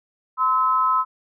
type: tone pair together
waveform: sine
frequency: 1028 / 1293.6 Hz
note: C6 / E6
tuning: -31 / -33 cents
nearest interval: major third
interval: 398 cents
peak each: -19 dBFS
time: 0.37-1.05 s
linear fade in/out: 50 ms
effects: none